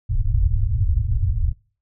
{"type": "low-pass noise", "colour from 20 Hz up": "pink", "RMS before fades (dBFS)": -19, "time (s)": [0.09, 1.53], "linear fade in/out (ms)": 20, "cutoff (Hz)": 120, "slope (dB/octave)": 96, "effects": ["noise-tail reverb RT60 0.4 s tail -23 dB re dry"]}